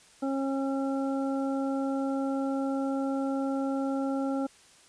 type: harmonic tone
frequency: 271.5 Hz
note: C#4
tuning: 36 cents flat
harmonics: 1 / 2 / 3 / 5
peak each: -28 / -34 / -38 / -42 dBFS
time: 0.22-4.47 s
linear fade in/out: 10 ms
effects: white hiss -57 dBFS RMS until 4.88 s + resampled to 22050 Hz